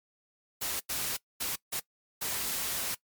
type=noise bursts at uneven times; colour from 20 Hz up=white; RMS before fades=-33 dBFS; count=5; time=0.61-0.8 / 0.89-1.17 / 1.4-1.56 / 1.72-1.8 / 2.21-2.95 s; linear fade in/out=10 ms; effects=noise-tail reverb RT60 0.1 s tail -21 dB re dry + MP3 96 kbps